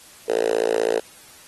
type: tone with high-pass filter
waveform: 5% pulse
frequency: 56 Hz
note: A1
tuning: 31 cents sharp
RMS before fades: -21 dBFS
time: 0.28-1 s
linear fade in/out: 10 ms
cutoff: 450 Hz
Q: 5.6
effects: white hiss -47 dBFS RMS until 1.47 s + AAC 32 kbps